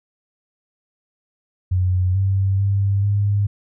sine tone with pitch steps, 91.6 / 96.9 / 99.2 / 101.7 Hz, F#2 / G2 / G2 / G#2, -17 / -20 / +21 / -36 cents, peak -15 dBFS, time 1.71-3.47 s, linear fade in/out 10 ms, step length 440 ms, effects none

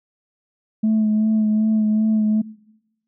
sine tone with vibrato, 216.3 Hz, A3, 29 cents flat, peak -13 dBFS, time 0.83-2.42 s, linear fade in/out 10 ms, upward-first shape sine, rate 2.6 Hz, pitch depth 21 cents each way, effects noise-tail reverb RT60 1.0 s tail -23 dB re dry + tanh soft clip ceiling -12 dBFS

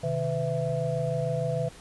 sine tone cluster, 128.5 / 155.1 / 503 / 663 Hz, C3 / D#3 / B4 / E5, -31 / -5 / +32 / +10 cents, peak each -31 dBFS, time 0.03-1.69 s, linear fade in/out 10 ms, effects pink hiss -49 dBFS RMS until 1.8 s + resampled to 24000 Hz

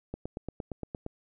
click train, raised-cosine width 2 ms, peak -22 dBFS, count 9, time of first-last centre 0.14-1.064 s, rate 8.66 Hz, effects none

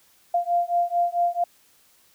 sine beating tone pair, 694 / 698.5 Hz, F5 / F5, -11 / 0 cents, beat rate 4.5 Hz, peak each -23 dBFS, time 0.34-1.44 s, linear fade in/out 5 ms, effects white hiss -59 dBFS RMS until 2.14 s

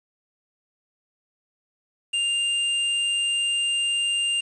square tone, 2799 Hz, F7, 3 cents sharp, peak -22 dBFS, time 2.13-4.41 s, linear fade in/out 10 ms, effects resampled to 22050 Hz + 8-bit

